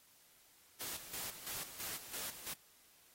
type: noise with tremolo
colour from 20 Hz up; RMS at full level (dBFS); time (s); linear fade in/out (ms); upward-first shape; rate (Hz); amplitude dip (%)
white; -43; 0.8-2.54; 10; square; 3; 65
effects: white hiss -66 dBFS RMS until 3.14 s + AAC 48 kbps